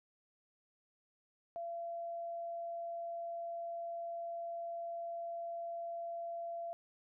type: tone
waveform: sine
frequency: 680 Hz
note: F5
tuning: 46 cents flat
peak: -39 dBFS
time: 1.56-6.73 s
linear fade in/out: 0 ms
effects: none